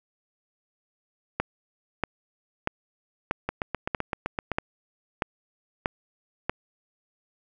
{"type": "two click trains", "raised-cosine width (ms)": 0.5, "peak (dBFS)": [-12, -9], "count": [9, 9], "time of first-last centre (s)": [[3.49, 4.517], [1.4, 6.496]], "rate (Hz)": [7.79, 1.57], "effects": []}